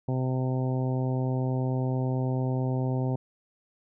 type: harmonic tone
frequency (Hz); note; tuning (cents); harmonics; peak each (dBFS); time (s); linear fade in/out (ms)
129.2; C3; -21; 1 / 2 / 3 / 4 / 5 / 6 / 7; -26 / -32 / -36 / -38 / -40 / -42 / -43; 0.08-3.16; 5
effects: none